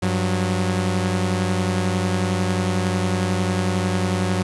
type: tone pair together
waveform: sawtooth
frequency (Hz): 96.73 / 182.4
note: G2 / F#3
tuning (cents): -23 / -24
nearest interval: major seventh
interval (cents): 1099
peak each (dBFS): -18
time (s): 0.02-4.43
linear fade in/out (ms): 10
effects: resampled to 24000 Hz + 9-bit